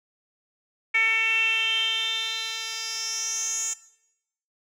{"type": "tone with band-pass filter sweep", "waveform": "10% pulse", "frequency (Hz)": 447.8, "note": "A4", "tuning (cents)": 30, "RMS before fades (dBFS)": -26, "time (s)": [0.94, 3.74], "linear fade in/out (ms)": 10, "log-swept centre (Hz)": [2200, 7100], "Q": 7.4, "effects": ["noise-tail reverb RT60 0.8 s tail -18 dB re dry"]}